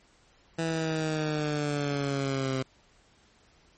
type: linear sweep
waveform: 15% pulse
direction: down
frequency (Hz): 164.81 to 130.81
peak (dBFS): -21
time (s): 0.58-2.63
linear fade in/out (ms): 10
effects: pink hiss -62 dBFS RMS until 3.77 s + MP3 32 kbps